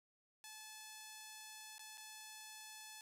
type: tone with dropouts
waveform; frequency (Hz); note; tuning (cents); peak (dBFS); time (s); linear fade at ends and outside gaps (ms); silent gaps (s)
5% pulse; 865; A5; -30; -40; 0.44-3.01; 1; 1.782-1.793 / 1.974-1.979
effects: none